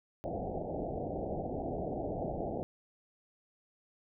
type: low-pass noise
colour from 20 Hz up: white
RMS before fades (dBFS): -37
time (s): 0.24-2.63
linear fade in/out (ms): 0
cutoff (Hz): 780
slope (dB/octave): 96
effects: none